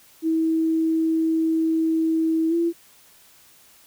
sine tone with pitch glide, 322.8 to 337.5 Hz, E4 to E4, -36 to +41 cents, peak -18 dBFS, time 0.22-2.73 s, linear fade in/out 50 ms, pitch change +77 cents, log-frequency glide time 2.49-2.54 s, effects white hiss -53 dBFS RMS until 3.86 s

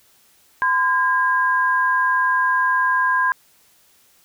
sine tone pair together, 1021.3 / 1620 Hz, C6 / G#6, -42 / -43 cents, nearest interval minor sixth, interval 799 cents, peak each -18 dBFS, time 0.62-3.32 s, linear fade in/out 0 ms, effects white hiss -56 dBFS RMS until 4.24 s

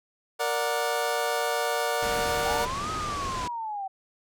25% pulse chord, Bb augmented, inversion none, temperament equal with one note detuned, 466.2 / 587.3 / 733.2 Hz, Bb4 / D5 / F#5, 0 / 0 / -16 cents, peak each -26 dBFS, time 0.39-2.66 s, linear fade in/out 20 ms
pink low-pass noise, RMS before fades -35 dBFS, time 2.02-3.48 s, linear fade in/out 5 ms, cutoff 7800 Hz, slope 24 dB/octave
sine linear two-way sweep, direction up then down, 718 to 1279 to 757 Hz, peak -30 dBFS, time 2.42-3.88 s, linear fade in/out 10 ms, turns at 2.91 s
effects none

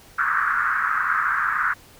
white band-pass noise, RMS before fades -22 dBFS, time 0.18-1.74 s, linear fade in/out 10 ms, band 1200 to 1600 Hz, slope 48 dB/octave, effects pink hiss -49 dBFS RMS until 1.99 s

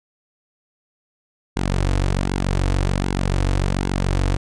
sawtooth tone with flanger, 46.9 Hz, F#1, 24 cents sharp, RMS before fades -20 dBFS, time 1.56-4.37 s, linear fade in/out 10 ms, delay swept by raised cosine 1.6 to 5.2 ms, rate 1.3 Hz, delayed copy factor -0.6, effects resampled to 22050 Hz

